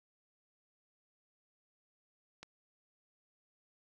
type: click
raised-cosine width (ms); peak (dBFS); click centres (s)
0.2; -30; 2.43
effects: none